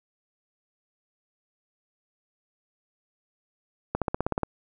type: accelerating click train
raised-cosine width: 1 ms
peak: -11 dBFS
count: 9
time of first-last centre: 3.95-4.433 s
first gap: 67 ms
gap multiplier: 0.97
effects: none